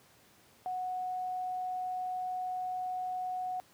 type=tone; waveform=sine; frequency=736 Hz; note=F#5; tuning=9 cents flat; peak=-33 dBFS; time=0.66-3.6 s; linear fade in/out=0 ms; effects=pink hiss -62 dBFS RMS until 3.73 s + high-pass 100 Hz 12 dB/octave